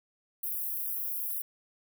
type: high-pass noise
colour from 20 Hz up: white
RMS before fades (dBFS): -34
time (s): 0.43-1.42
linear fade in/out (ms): 5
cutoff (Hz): 11000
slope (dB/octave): 48
effects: none